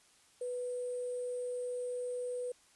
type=tone with sample-and-hold; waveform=sine; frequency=493.9 Hz; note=B4; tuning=in tune; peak=-35 dBFS; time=0.41-2.52 s; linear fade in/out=5 ms; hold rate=8820 Hz; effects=white hiss -65 dBFS RMS until 2.75 s + resampled to 24000 Hz